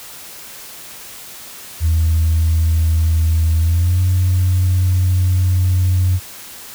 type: tone with pitch glide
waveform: sine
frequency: 81 to 91.45 Hz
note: E2 to F#2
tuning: -30 to -20 cents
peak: -10 dBFS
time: 1.8-6.2 s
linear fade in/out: 50 ms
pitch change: +210 cents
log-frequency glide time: 3.59-4.01 s
effects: tanh soft clip ceiling -8 dBFS + white hiss -35 dBFS RMS until 6.74 s